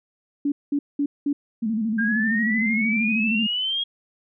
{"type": "tone bursts", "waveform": "sine", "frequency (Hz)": 286, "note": "D4", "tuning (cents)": -46, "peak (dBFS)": -19, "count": 4, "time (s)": [0.45, 1.33], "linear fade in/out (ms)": 5, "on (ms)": 70, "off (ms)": 200}
{"type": "tone with vibrato", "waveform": "sine", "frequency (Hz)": 220.5, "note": "A3", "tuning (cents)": 4, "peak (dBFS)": -21, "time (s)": [1.62, 3.47], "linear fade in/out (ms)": 10, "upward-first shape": "square", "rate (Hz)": 13, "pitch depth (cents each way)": 72}
{"type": "exponential sweep", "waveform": "sine", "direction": "up", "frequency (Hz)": [1592, 3304], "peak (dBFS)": -22, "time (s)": [1.98, 3.84], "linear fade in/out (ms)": 10}
{"effects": []}